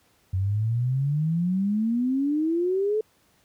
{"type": "exponential sweep", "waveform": "sine", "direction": "up", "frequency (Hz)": [91.8, 440], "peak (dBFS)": -21, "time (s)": [0.33, 3.01], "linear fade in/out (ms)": 5, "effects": ["pink hiss -63 dBFS RMS until 3.44 s", "high-pass 60 Hz 12 dB/octave"]}